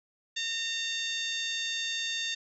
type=harmonic tone with a mistuned harmonic; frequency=915 Hz; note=A#5; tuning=32 cents flat; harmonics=2 / 3 / 4 / 5 / 6 / 7 / 8; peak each=-38 / -38 / -33 / -40 / -47 / -41 / -49 dBFS; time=0.36-2.35 s; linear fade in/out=10 ms; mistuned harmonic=4; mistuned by=-20 cents; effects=none